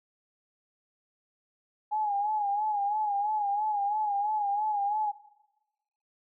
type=tone with vibrato; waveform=sine; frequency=830.6 Hz; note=G#5; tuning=in tune; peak=-26 dBFS; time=1.91-5.12 s; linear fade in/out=20 ms; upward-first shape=sine; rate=3 Hz; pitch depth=68 cents each way; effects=noise-tail reverb RT60 1.0 s tail -19 dB re dry